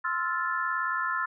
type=chord; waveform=sine; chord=F major seventh; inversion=second; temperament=equal with one note detuned; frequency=1046.5 / 1318.5 / 1396.9 / 1747.8 Hz; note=C6 / E6 / F6 / A6; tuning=0 / 0 / 0 / -12 cents; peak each=-32 dBFS; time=0.04-1.26 s; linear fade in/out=10 ms; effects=none